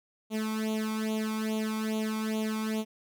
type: tone with flanger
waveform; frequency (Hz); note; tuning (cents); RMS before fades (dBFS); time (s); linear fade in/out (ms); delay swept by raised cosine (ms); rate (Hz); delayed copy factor
sawtooth; 218; A3; -16; -31; 0.3-2.85; 50; 0.29 to 0.88; 2.4; +0.9
effects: none